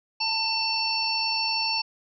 harmonic tone with a mistuned harmonic, 894 Hz, A5, 27 cents sharp, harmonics 1 / 3 / 5 / 6, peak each -30 / -30 / -27 / -30 dBFS, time 0.2-1.82 s, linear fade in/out 10 ms, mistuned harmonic 6, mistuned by +19 cents, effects none

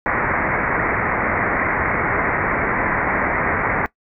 white low-pass noise, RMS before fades -20 dBFS, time 0.06-3.86 s, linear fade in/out 0 ms, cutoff 2200 Hz, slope 96 dB/octave, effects noise-tail reverb RT60 0.1 s tail -19 dB re dry

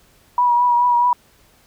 sine tone with vibrato, 969 Hz, B5, 33 cents flat, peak -12 dBFS, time 0.38-1.13 s, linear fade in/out 2 ms, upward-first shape triangle, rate 4.7 Hz, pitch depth 33 cents each way, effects pink hiss -54 dBFS RMS until 1.66 s

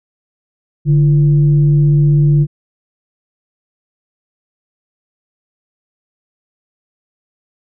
sine tone with frequency modulation, 147.3 Hz, D3, 6 cents sharp, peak -7 dBFS, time 0.85-2.47 s, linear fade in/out 50 ms, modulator 190 Hz, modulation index 0.31, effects none

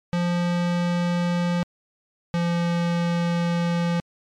square tone pair in turn, 174.61 / 171.61 Hz, F3 / F3, 0 / -30 cents, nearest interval unison, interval 30 cents, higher first, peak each -21 dBFS, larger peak neither, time 0.13-1.63 / 2.34-4 s, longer second, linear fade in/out 0 ms, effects low-pass 5000 Hz 12 dB/octave + MP3 96 kbps

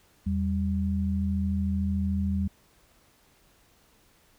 sine tone pair together, 82.41 / 195.86 Hz, E2 / G3, 0 / -1 cents, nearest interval octave + minor third, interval 1499 cents, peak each -27 / -27 dBFS, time 0.26-2.48 s, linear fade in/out 10 ms, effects pink hiss -62 dBFS RMS until 4.38 s

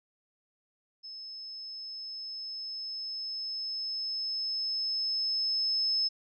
sine tone with level ramp, 5210 Hz, E8, 21 cents flat, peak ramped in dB -41 to -25 dBFS, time 1.03-6.09 s, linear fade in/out 20 ms, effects none

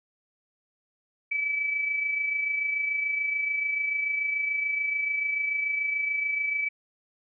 sine tone with amplitude modulation, 2300 Hz, D7, 37 cents flat, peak -23 dBFS, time 1.31-6.69 s, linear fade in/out 10 ms, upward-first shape sine, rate 26.9 Hz, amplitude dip 45%, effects none

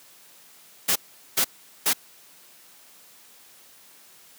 white noise bursts, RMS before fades -21 dBFS, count 3, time 0.88-1.934 s, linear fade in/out 10 ms, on 78 ms, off 410 ms, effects white hiss -52 dBFS RMS until 4.38 s + high-pass 150 Hz 12 dB/octave

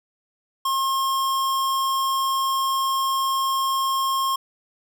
square tone, 1073 Hz, C6, 43 cents sharp, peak -21 dBFS, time 0.65-4.36 s, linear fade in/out 5 ms, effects none

